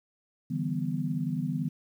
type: chord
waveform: sine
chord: E minor seventh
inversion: third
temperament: equal with one note detuned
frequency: 146.83 / 164.81 / 196 / 247.9 Hz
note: D3 / E3 / G3 / B3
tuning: 0 / 0 / 0 / +7 cents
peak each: -33 / -32 / -36 / -33 dBFS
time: 0.5-1.69 s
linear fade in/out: 10 ms
effects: 10-bit